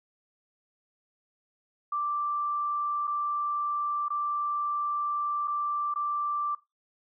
sine tone with dropouts, 1174.7 Hz, D6, in tune, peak -27 dBFS, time 1.92-6.55 s, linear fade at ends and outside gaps 5 ms, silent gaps 3.072-3.076 / 4.084-4.103 / 5.475-5.479 / 5.94-5.958 s, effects noise-tail reverb RT60 0.2 s tail -17 dB re dry

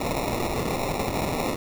white noise with sample-and-hold, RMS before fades -27 dBFS, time 0-1.56 s, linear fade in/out 5 ms, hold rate 1575 Hz, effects none

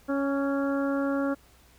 harmonic tone with a mistuned harmonic, 277.2 Hz, C#4, in tune, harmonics 1 / 2 / 3 / 4 / 5 / 6, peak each -26 / -30 / -41 / -39 / -36 / -44 dBFS, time 0.08-1.35 s, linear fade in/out 20 ms, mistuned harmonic 4, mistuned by +23 cents, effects added 60 Hz sine -59 dBFS peak until 1.78 s + pink hiss -59 dBFS RMS until 1.78 s

